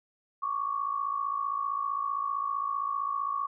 sine tone pair together, 1108.7 / 1164.1 Hz, C#6 / D6, 0 / -16 cents, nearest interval minor second, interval 84 cents, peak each -30 / -33 dBFS, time 0.42-3.47 s, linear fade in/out 10 ms, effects none

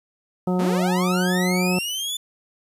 harmonic tone, 181.7 Hz, F#3, 31 cents flat, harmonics 1 / 2 / 3 / 4 / 5 / 7, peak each -20 / -26 / -30 / -32 / -34 / -37 dBFS, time 0.47-1.79 s, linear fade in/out 5 ms
sawtooth linear sweep, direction up, 174.61 to 3520 Hz, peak -22 dBFS, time 0.59-2.17 s, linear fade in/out 5 ms
effects resampled to 32000 Hz + 9-bit

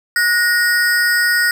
square ring-modulated tone, 1661.2 Hz, G#6, in tune, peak -10 dBFS, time 0.16-1.51 s, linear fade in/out 2 ms, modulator 208 Hz, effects 8-bit

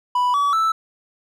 triangle tone with pitch steps, 987.8 / 1141.3 / 1318.6 Hz, B5 / D6 / E6, 0 / -50 / 0 cents, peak -14 dBFS, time 0.15-0.72 s, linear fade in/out 5 ms, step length 190 ms, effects none

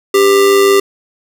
square tone with amplitude modulation, 395.9 Hz, G4, 17 cents sharp, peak -5 dBFS, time 0.14-0.8 s, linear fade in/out 5 ms, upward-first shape sine, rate 106 Hz, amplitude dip 45%, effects none

